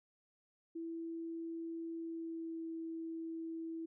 sine tone with pitch glide, 330.6 to 327.2 Hz, E4 to E4, +5 to -13 cents, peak -40 dBFS, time 0.75-3.86 s, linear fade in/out 10 ms, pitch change -18 cents, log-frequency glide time 1.94-2.66 s, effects none

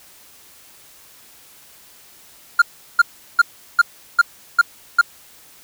triangle tone bursts, 1403 Hz, F6, 8 cents sharp, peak -5 dBFS, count 7, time 2.59-5.013 s, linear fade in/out 5 ms, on 29 ms, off 370 ms, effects white hiss -47 dBFS RMS until 5.63 s

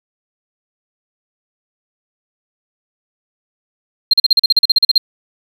triangle tone bursts, 4188 Hz, C8, 1 cent sharp, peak -3 dBFS, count 14, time 4.11-4.98 s, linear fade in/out 5 ms, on 25 ms, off 40 ms, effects tanh soft clip ceiling -3 dBFS

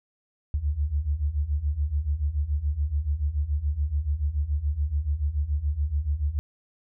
sine beating tone pair, 69.3 / 76.3 Hz, C#2 / D#2, 0 / -33 cents, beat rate 7 Hz, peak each -28 / -25 dBFS, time 0.54-6.39 s, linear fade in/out 0 ms, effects none

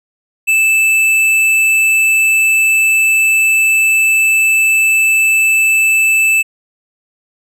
sine tone with hard clipping, 2634 Hz, E7, 2 cents flat, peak -10 dBFS, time 0.47-6.43 s, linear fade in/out 20 ms, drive 10 dB, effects none

